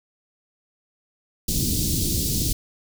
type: band-stop noise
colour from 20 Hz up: pink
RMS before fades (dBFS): -23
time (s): 1.48-2.53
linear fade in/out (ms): 5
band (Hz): 320 to 4200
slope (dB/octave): 24
effects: none

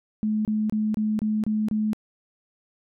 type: tone bursts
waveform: sine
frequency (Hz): 214.5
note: A3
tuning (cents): -44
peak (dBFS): -21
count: 7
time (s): 0.23-1.932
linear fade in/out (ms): 0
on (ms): 220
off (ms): 27
effects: none

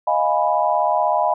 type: chord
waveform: sine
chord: F half-diminished seventh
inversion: third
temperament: equal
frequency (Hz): 622.3 / 698.5 / 830.6 / 987.8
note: Eb5 / F5 / Ab5 / Cb6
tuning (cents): 0 / 0 / 0 / 0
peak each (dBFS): -21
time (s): 0.07-1.34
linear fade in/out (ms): 5
effects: none

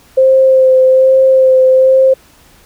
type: tone with vibrato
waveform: sine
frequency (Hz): 523.3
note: C5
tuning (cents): 0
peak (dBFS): -4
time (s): 0.17-2.14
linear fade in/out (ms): 10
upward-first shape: sine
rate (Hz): 1.2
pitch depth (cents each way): 16
effects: pink hiss -45 dBFS RMS until 2.65 s

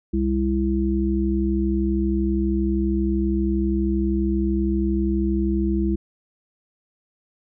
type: harmonic tone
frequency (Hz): 66.3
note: C2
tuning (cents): +23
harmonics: 1 / 3 / 5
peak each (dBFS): -23 / -23 / -23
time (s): 0.13-5.96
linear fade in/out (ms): 10
effects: none

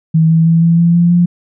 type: tone with pitch steps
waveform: sine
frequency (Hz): 160.7 / 162.94 / 165.22 / 167.52 / 169.86 / 172.23 / 174.64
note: E3 / E3 / E3 / E3 / F3 / F3 / F3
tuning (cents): -44 / -20 / +4 / +28 / -48 / -24 / 0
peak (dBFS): -6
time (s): 0.14-1.26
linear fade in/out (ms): 10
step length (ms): 160
effects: none

